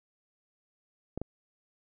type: clicks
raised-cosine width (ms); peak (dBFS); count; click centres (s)
2; -21; 2; 1.176 / 1.216
effects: none